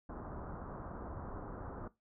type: low-pass noise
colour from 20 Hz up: pink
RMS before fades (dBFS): -45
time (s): 0.09-1.88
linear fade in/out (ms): 5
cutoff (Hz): 1400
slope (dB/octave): 48
effects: noise-tail reverb RT60 0.2 s tail -18 dB re dry